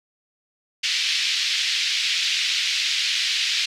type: band-pass noise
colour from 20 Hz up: white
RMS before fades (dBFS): -23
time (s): 0.83-3.66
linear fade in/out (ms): 10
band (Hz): 2200 to 4700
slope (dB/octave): 24
effects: none